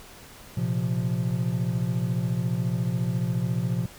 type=chord; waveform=triangle; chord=Bb suspended second; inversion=none; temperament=equal; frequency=116.54 / 130.81 / 174.61 Hz; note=Bb2 / C3 / F3; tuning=0 / 0 / 0 cents; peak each=-26 dBFS; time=0.57-3.86 s; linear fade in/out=5 ms; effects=pink hiss -47 dBFS RMS until 3.98 s